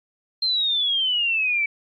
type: exponential sweep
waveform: sine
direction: down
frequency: 4186 to 2285 Hz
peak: -19 dBFS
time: 0.42-1.66 s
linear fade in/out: 5 ms
effects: AAC 64 kbps